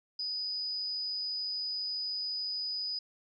sine tone with amplitude modulation, 4973 Hz, D#8, 2 cents flat, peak -31 dBFS, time 0.19-2.99 s, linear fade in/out 5 ms, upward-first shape sine, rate 197 Hz, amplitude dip 35%, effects none

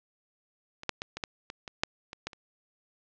clicks, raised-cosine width 0.2 ms, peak -24 / -10 / -17 / -19 / -14 / -21 / -22 / -7 / -23 / -16 / -29 dBFS, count 11, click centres 0.834 / 0.893 / 1.019 / 1.17 / 1.238 / 1.501 / 1.678 / 1.835 / 2.131 / 2.27 / 2.332 s, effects low-pass 6000 Hz 12 dB/octave

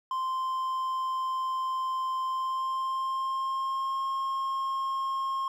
triangle tone with pitch glide, 1043 to 1073.6 Hz, C6 to C6, -6 to +44 cents, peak -26 dBFS, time 0.11-5.48 s, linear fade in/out 2 ms, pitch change +50 cents, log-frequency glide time 2.24-4.05 s, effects none

